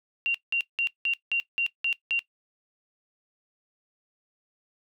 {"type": "tone bursts", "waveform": "sine", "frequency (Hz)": 2764, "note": "F7", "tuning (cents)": -19, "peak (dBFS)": -22, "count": 8, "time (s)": [0.26, 2.192], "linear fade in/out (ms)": 0, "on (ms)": 84, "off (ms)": 180, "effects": ["noise-tail reverb RT60 0.1 s tail -18 dB re dry"]}